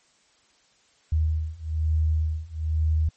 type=beating tone pair; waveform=sine; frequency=78 / 79.1 Hz; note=D#2 / D#2; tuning=+5 / +29 cents; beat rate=1.1 Hz; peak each=-25 / -24 dBFS; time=1.12-3.09 s; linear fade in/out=5 ms; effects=white hiss -62 dBFS RMS until 3.16 s + MP3 32 kbps